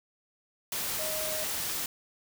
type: tone in noise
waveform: sine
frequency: 622.3 Hz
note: D#5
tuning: in tune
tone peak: -36 dBFS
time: 0.99-1.44 s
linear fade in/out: 2 ms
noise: white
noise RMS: -33 dBFS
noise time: 0.72-1.86 s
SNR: -6 dB
effects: none